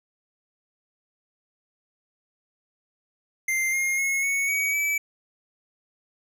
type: tone with pitch steps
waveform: square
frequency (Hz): 2093 / 2133 / 2174 / 2216 / 2259 / 2302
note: C7 / C7 / C#7 / C#7 / C#7 / D7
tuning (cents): 0 / +33 / -34 / -1 / +32 / -35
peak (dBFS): -23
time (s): 3.48-4.98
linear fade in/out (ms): 5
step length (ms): 250
effects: none